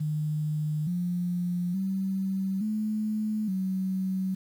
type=tone with pitch steps; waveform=sine; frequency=152.3 / 176.9 / 191.8 / 214.9 / 188.8 Hz; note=D#3 / F3 / G3 / A3 / F#3; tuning=-37 / +23 / -37 / -41 / +35 cents; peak=-26 dBFS; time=0-4.35 s; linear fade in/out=10 ms; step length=870 ms; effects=9-bit